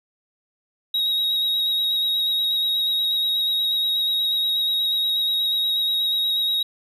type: tone with vibrato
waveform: triangle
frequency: 3800 Hz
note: A#7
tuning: 33 cents sharp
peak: -18 dBFS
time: 0.94-6.63 s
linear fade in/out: 5 ms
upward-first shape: square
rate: 8.3 Hz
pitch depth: 14 cents each way
effects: none